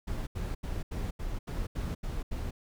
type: noise bursts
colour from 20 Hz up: brown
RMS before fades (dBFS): -34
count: 9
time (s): 0.07-2.51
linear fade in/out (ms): 10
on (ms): 200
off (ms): 80
effects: none